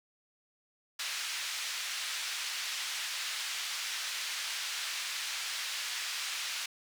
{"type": "band-pass noise", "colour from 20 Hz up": "white", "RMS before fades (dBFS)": -37, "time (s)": [0.99, 6.66], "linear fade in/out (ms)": 5, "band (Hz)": [1600, 4900], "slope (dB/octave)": 12, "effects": []}